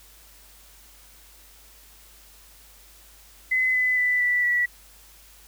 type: tone with pitch steps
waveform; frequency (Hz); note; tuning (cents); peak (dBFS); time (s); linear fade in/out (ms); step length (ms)
sine; 2030 / 2009 / 1988.2 / 1967.7 / 1947.3; B6 / B6 / B6 / B6 / B6; +47 / +29 / +11 / -7 / -25; -19; 3.51-4.66; 10; 230
effects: added 50 Hz sine -54 dBFS peak until 5.47 s + white hiss -52 dBFS RMS until 5.47 s